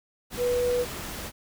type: tone in noise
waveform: sine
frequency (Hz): 490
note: B4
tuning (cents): -14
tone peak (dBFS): -22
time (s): 0.37-0.86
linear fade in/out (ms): 50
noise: pink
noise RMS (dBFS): -36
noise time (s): 0.3-1.32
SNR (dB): +11
effects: none